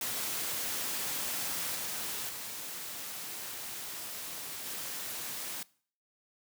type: noise with level steps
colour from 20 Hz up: white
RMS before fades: -35 / -37 / -41 / -39 dBFS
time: 0.01-5.63 s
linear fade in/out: 2 ms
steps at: 1.75 / 2.29 / 4.66 s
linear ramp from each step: 2 ms
effects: noise-tail reverb RT60 0.5 s tail -22 dB re dry + high-pass 100 Hz 12 dB/octave